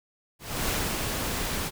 pink noise with ADSR envelope, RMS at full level -27 dBFS, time 0.39-1.71 s, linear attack 290 ms, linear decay 290 ms, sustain -3 dB, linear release 44 ms, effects none

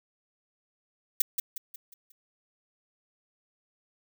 violet noise with echo, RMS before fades -21 dBFS, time 1.2-1.22 s, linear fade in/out 5 ms, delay 180 ms, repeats 5, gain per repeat -7 dB, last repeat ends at 2.12 s, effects none

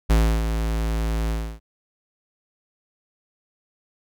square tone with ADSR envelope, 55 Hz, A1, in tune, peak -14 dBFS, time 0.09-1.6 s, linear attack 18 ms, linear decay 310 ms, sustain -8 dB, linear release 300 ms, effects none

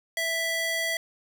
square tone with high-pass filter, 659.3 Hz, E5, in tune, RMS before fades -28 dBFS, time 0.17-0.97 s, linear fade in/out 2 ms, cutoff 1400 Hz, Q 1.6, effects none

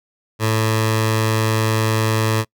15% pulse tone with notch filter, 110 Hz, A2, in tune, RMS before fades -18 dBFS, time 0.39-2.45 s, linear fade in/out 50 ms, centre 260 Hz, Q 1.1, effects noise-tail reverb RT60 0.1 s tail -26 dB re dry

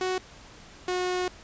sawtooth tone pair in turn, 370.6 / 363.4 Hz, F#4 / F#4, +3 / -31 cents, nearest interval unison, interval 34 cents, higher first, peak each -22 dBFS, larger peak neither, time 0.01-0.18 / 0.88-1.28 s, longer second, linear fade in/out 2 ms, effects pink hiss -49 dBFS RMS until 1.43 s + resampled to 16000 Hz

